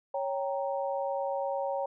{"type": "chord", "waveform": "sine", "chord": "G diminished", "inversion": "second", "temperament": "equal", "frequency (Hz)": [554.4, 784, 932.3], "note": ["Db5", "G5", "Bb5"], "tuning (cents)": [0, 0, 0], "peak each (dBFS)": [-31, -35, -37], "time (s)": [0.14, 1.86], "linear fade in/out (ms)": 5, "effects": []}